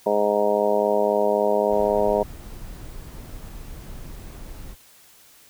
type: harmonic tone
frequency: 103.8 Hz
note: G#2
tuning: in tune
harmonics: 2 / 3 / 4 / 5 / 6 / 7 / 8 / 9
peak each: -30 / -34 / -23 / -24 / -22 / -29 / -34 / -28 dBFS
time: 0.06-2.23 s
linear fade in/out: 5 ms
type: noise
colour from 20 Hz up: brown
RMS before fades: -37 dBFS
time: 1.69-4.76 s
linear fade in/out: 50 ms
effects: white hiss -52 dBFS RMS until 5.49 s

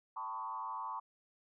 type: tone with frequency modulation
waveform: sine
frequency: 1005 Hz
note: B5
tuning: 30 cents sharp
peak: -38 dBFS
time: 0.16-1 s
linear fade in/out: 10 ms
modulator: 108 Hz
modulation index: 1.4
effects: none

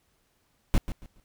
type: noise with echo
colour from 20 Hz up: brown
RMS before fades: -19 dBFS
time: 0.74-0.78 s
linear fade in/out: 0 ms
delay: 140 ms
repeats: 3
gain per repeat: -12 dB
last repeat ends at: 1.2 s
effects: pink hiss -70 dBFS RMS until 1.24 s

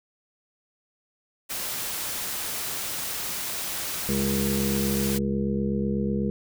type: noise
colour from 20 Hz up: white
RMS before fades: -31 dBFS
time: 1.49-5.19 s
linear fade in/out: 20 ms
type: harmonic tone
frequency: 68.1 Hz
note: C#2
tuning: 30 cents flat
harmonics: 1 / 2 / 3 / 5 / 6 / 7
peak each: -34 / -33 / -25 / -34 / -34 / -33 dBFS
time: 4.09-6.3 s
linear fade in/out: 0 ms
effects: none

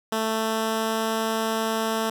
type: tone with pitch glide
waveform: 10% pulse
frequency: 221.2 to 222.6 Hz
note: A3 to A3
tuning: +9 to +20 cents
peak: -15 dBFS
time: 0.12-2.1 s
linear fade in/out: 5 ms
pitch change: +11 cents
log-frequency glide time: 0.22-1.12 s
effects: none

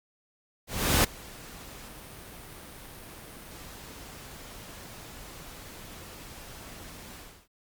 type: noise with ADSR envelope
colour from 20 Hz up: pink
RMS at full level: -21 dBFS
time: 0.67-7.48 s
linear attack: 370 ms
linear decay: 10 ms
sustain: -24 dB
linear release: 320 ms
effects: Opus 48 kbps

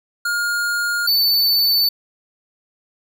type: tone pair in turn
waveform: square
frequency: 1420 / 4508 Hz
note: F6 / C#8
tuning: +28 / +28 cents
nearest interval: octave + minor sixth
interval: 2000 cents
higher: second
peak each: -19 / -14 dBFS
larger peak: second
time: 0.25-1.07 / 1.07-1.89 s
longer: neither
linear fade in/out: 5 ms
effects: none

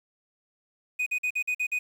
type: tone bursts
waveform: triangle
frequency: 2489 Hz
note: D#7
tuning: in tune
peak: -23 dBFS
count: 7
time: 0.99-1.79 s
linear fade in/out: 10 ms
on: 74 ms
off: 47 ms
effects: 9-bit

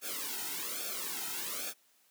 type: noise with flanger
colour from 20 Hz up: white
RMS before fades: -38 dBFS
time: 0.01-1.74 s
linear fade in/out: 50 ms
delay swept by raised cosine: 1 to 1.78 ms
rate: 1.2 Hz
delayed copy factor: -0.95
effects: white hiss -68 dBFS RMS until 2.1 s + high-pass 200 Hz 12 dB/octave

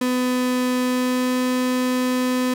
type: tone with pitch glide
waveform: 35% pulse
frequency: 251.3 to 252.8 Hz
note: B3 to B3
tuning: +30 to +41 cents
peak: -17 dBFS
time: 0.01-2.54 s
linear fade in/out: 5 ms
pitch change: +11 cents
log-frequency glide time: 0.81-1.37 s
effects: none

